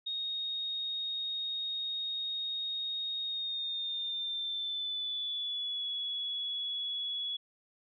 sine tone with pitch glide, 3729 to 3380 Hz, A#7 to G#7, 0 to +30 cents, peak -33 dBFS, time 0.06-7.37 s, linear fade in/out 10 ms, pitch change -170 cents, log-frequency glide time 3.24-5.86 s, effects none

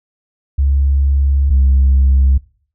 sine tone pair in turn, 69.3 / 67.13 Hz, C#2 / C2, 0 / +45 cents, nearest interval minor second, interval 55 cents, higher first, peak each -9 / -6 dBFS, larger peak second, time 0.58-1.5 / 1.5-2.38 s, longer first, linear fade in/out 10 ms, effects noise-tail reverb RT60 0.5 s tail -22 dB re dry + tanh soft clip ceiling -5 dBFS

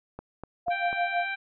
click train, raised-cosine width 1 ms, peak -24 dBFS, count 4, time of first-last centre 0.19-0.929 s, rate 4.06 Hz
sine tone with tremolo, 700 Hz, F5, 4 cents sharp, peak -23 dBFS, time 0.66-1.27 s, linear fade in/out 20 ms, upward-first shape sine, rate 6.2 Hz, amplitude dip 95%
harmonic tone, 784 Hz, G5, in tune, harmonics 1 / 2 / 3 / 4 / 5, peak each -38 / -32 / -33 / -46 / -45 dBFS, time 0.7-1.36 s, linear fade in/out 20 ms
effects none

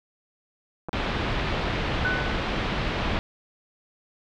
clicks, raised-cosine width 1 ms, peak -19 dBFS, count 2, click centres 0.886 / 0.892 s
pink low-pass noise, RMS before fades -27 dBFS, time 0.93-3.19 s, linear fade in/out 0 ms, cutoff 3700 Hz, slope 24 dB/octave
sine tone with exponential decay, 1496 Hz, F#6, 19 cents sharp, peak -21 dBFS, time 2.05-2.7 s, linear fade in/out 0 ms, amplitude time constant 140 ms
effects none

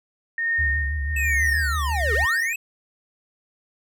sine tone with tremolo, 1839 Hz, A#6, 24 cents flat, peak -19 dBFS, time 0.38-2.53 s, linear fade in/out 2 ms, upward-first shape sine, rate 1.2 Hz, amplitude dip 80%
sine tone with vibrato, 73.42 Hz, D2, in tune, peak -23 dBFS, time 0.58-2.26 s, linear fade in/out 20 ms, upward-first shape triangle, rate 6.1 Hz, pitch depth 120 cents each way
square linear two-way sweep, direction down then up, 2637 to 388.9 to 2637 Hz, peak -26 dBFS, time 1.16-2.56 s, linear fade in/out 5 ms, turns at 2.14 s
effects none

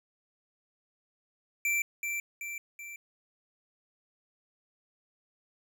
square tone with echo, 2344 Hz, D7, 4 cents flat, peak -27 dBFS, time 1.65-1.82 s, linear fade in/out 2 ms, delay 380 ms, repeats 3, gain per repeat -5 dB, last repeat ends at 2.96 s, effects none

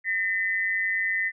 sine tone pair together, 1823.2 / 2014 Hz, A#6 / B6, -39 / +33 cents, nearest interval major second, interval 172 cents, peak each -26 dBFS, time 0.04-1.32 s, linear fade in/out 50 ms, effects none

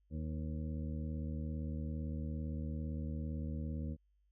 harmonic tone with a mistuned harmonic, 77.7 Hz, D#2, 2 cents flat, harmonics 1 / 2 / 3 / 4 / 6 / 7, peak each -39 / -43 / -44 / -51 / -56 / -56 dBFS, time 0.1-3.97 s, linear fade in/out 50 ms, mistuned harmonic 6, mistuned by +22 cents, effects added 50 Hz sine -70 dBFS peak until 4.31 s

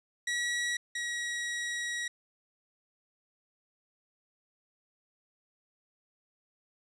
sawtooth tone pair in turn, 1923 / 1909.7 Hz, B6 / A#6, -47 / +41 cents, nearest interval unison, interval 12 cents, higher first, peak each -26 / -29 dBFS, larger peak first, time 0.27-0.77 / 0.95-2.08 s, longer second, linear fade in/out 5 ms, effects resampled to 22050 Hz

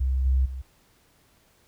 sine tone with level steps, 65.3 Hz, C2, 3 cents flat, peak -21 / -18 / -31 dBFS, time 0-0.62 s, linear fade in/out 10 ms, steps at 0.25 / 0.45 s, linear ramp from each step 10 ms, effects pink hiss -62 dBFS RMS until 1.67 s

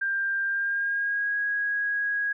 sine tone with pitch glide, 1590 to 1651.8 Hz, G6 to G#6, +24 to -10 cents, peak -24 dBFS, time 0.01-2.33 s, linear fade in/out 10 ms, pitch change +66 cents, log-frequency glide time 0.45-1.35 s, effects none

